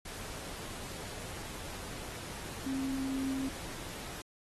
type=tone in noise; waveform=sine; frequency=267.3 Hz; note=C4; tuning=37 cents sharp; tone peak=-32 dBFS; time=2.66-3.49 s; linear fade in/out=5 ms; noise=pink; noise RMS=-44 dBFS; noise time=0.05-4.22 s; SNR=+9 dB; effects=AAC 32 kbps